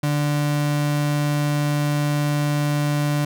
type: tone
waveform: 35% pulse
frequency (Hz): 146.83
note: D3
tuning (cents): 0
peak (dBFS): -17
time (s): 0.03-3.25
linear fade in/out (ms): 5
effects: none